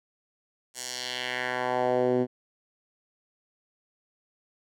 10% pulse tone with band-pass filter sweep, 125.3 Hz, B2, 25 cents sharp, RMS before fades -28 dBFS, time 0.74-2.27 s, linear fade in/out 50 ms, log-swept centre 8200 to 280 Hz, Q 1.6, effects none

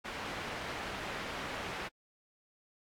white low-pass noise, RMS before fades -41 dBFS, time 0.04-1.89 s, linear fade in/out 20 ms, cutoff 2100 Hz, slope 12 dB/octave, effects AAC 64 kbps

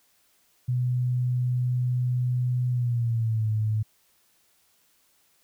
sine tone with pitch glide, 124.6 to 108.47 Hz, B2 to A2, +16 to -24 cents, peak -22 dBFS, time 0.68-3.83 s, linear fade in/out 10 ms, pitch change -240 cents, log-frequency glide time 2.7-3.49 s, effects white hiss -65 dBFS RMS until 5.43 s

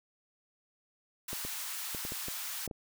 white high-pass noise, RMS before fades -39 dBFS, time 1.28-2.67 s, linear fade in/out 5 ms, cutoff 820 Hz, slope 24 dB/octave
clicks, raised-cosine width 2 ms, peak -28 dBFS, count 8, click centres 1.331 / 1.45 / 1.948 / 2.051 / 2.121 / 2.284 / 2.677 / 2.712 s
effects none

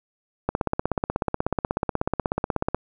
click train, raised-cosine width 1 ms, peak -8 dBFS, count 38, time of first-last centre 0.49-2.746 s, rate 16.4 Hz, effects none

